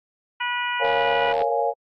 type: harmonic tone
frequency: 487.3 Hz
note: B4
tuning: 23 cents flat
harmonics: 2 / 3 / 4 / 5 / 6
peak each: -27 / -29 / -30 / -31 / -32 dBFS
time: 0.4-1.33 s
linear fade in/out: 10 ms
type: chord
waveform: sine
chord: Bb minor seventh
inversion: none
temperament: equal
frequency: 466.2 / 554.4 / 698.5 / 830.6 Hz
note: Bb4 / Db5 / F5 / Ab5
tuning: 0 / 0 / 0 / 0 cents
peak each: -25 dBFS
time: 0.79-1.74 s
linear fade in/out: 50 ms
type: click train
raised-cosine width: 0.3 ms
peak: -19 dBFS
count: 44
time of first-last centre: 0.85-1.42 s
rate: 75.5 Hz
effects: AAC 32 kbps